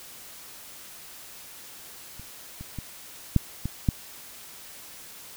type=clicks; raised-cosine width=5 ms; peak=-30 / -26 / -21 / -6 / -16 / -8 dBFS; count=6; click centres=2.196 / 2.61 / 2.787 / 3.363 / 3.656 / 3.888 s; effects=white hiss -45 dBFS RMS until 5.36 s